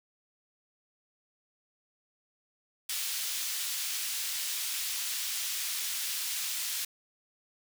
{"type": "high-pass noise", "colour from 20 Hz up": "pink", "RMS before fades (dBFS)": -34, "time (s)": [2.89, 6.85], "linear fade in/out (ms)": 5, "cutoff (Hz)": 3200, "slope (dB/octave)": 12, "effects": []}